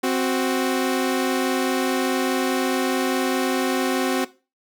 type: tone pair together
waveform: sawtooth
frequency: 261.6 / 370 Hz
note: C4 / F#4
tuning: 0 / 0 cents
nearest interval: tritone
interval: 600 cents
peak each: -18 / -19 dBFS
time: 0.03-4.25 s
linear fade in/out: 10 ms
effects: noise-tail reverb RT60 0.3 s tail -17 dB re dry